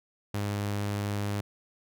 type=tone; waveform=sawtooth; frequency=102.2 Hz; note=G#2; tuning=27 cents flat; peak=-25 dBFS; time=0.34-1.41 s; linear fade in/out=5 ms; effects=none